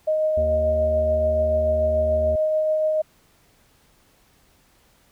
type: tone with tremolo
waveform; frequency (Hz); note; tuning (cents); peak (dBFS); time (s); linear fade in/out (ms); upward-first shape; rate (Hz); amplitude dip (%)
sine; 622; D#5; -1; -17; 0.07-3.02; 10; triangle; 6.9; 25
type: harmonic tone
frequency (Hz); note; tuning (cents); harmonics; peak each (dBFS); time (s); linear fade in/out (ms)
77.2; D#2; -13; 1 / 3 / 5 / 7 / 9; -25 / -35 / -39 / -42 / -44; 0.37-2.36; 5
effects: pink hiss -59 dBFS RMS until 5.11 s